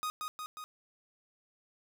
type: tone with echo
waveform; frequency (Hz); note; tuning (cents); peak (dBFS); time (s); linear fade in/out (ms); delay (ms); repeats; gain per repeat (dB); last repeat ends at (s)
45% pulse; 1244.5; D#6; 0; -33; 0.03-0.1; 0; 180; 3; -3; 0.64
effects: 12-bit